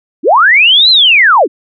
sine linear two-way sweep, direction up then down, 229.8 to 4163 to 229.8 Hz, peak -3 dBFS, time 0.23-1.48 s, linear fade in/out 50 ms, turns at 0.9 s, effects none

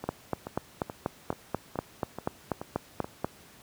two click trains, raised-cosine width 1 ms, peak -13 / -21 dBFS, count 14 / 8, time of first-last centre 0.09-3.245 / 0.04-3.044 s, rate 4.12 / 2.33 Hz, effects pink hiss -54 dBFS RMS until 3.62 s + high-pass 80 Hz 12 dB/octave

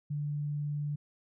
sine tone, 146.83 Hz, D3, in tune, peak -31 dBFS, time 0.1-0.96 s, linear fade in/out 10 ms, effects none

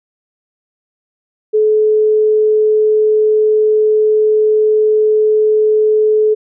sine tone, 429.6 Hz, A4, 41 cents flat, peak -8 dBFS, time 1.53-6.35 s, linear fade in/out 20 ms, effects none

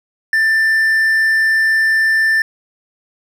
triangle tone, 1778 Hz, A6, 18 cents sharp, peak -9 dBFS, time 0.33-2.42 s, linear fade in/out 2 ms, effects none

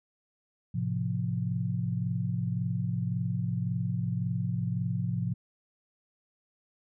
sine chord, F major, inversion first, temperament just, 109.13 / 130.96 / 174.61 Hz, A2 / C3 / F3, -14 / +2 / 0 cents, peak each -32 dBFS, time 0.74-5.34 s, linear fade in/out 10 ms, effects none

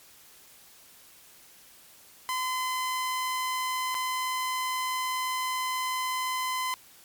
sawtooth tone with dropouts, 1023 Hz, C6, 39 cents flat, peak -24 dBFS, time 2.29-6.74 s, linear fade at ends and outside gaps 0 ms, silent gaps 3.945-3.95 s, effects white hiss -54 dBFS RMS until 7.04 s + MP3 96 kbps

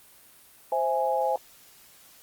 sine chord, C augmented, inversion none, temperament equal, 523.3 / 659.3 / 830.6 Hz, C5 / E5 / G#5, 0 / 0 / 0 cents, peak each -27 / -29 / -26 dBFS, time 0.72-1.36 s, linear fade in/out 2 ms, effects white hiss -54 dBFS RMS until 2.22 s + Opus 32 kbps

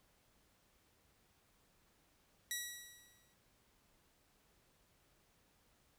10% pulse tone with exponential decay, 1931 Hz, B6, 39 cents flat, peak -28 dBFS, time 2.51-3.34 s, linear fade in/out 1 ms, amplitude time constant 180 ms, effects pink hiss -73 dBFS RMS until 5.98 s

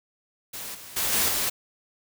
white noise with level steps, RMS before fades -36 / -43 / -26 / -23 / -26 dBFS, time 0.53-1.5 s, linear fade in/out 10 ms, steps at 0.74 / 0.96 / 1.12 / 1.28 s, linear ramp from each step 10 ms, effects none

